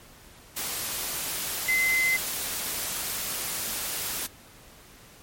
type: tone in noise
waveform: sine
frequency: 2054 Hz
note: C7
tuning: 33 cents flat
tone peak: -21 dBFS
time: 1.68-2.17 s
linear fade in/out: 10 ms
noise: white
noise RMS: -31 dBFS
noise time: 0.56-4.27 s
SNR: +7 dB
effects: pink hiss -51 dBFS RMS until 5.22 s + MP3 64 kbps